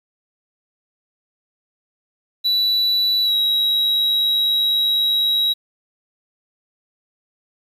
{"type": "tone with pitch glide", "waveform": "triangle", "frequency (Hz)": [3951, 3852], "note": ["B7", "B7"], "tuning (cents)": [0, -44], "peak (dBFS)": -14, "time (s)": [2.44, 5.54], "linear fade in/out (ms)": 20, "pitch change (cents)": -44, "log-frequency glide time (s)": [3.23, 3.34], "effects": ["8-bit"]}